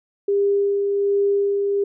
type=tone with tremolo; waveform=sine; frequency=401.3 Hz; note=G4; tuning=41 cents sharp; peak=-15 dBFS; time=0.28-1.84 s; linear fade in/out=5 ms; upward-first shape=sine; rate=1.3 Hz; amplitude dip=30%; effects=none